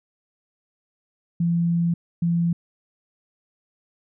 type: tone bursts at uneven times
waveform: sine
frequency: 170 Hz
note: F3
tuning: 46 cents flat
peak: -18 dBFS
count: 2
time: 1.4-1.94 / 2.22-2.53 s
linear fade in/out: 5 ms
effects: none